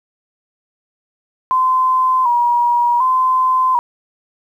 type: tone with vibrato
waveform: sine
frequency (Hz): 993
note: B5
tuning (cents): +9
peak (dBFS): -11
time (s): 1.51-3.79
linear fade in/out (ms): 0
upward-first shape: square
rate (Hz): 0.67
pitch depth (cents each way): 63
effects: 8-bit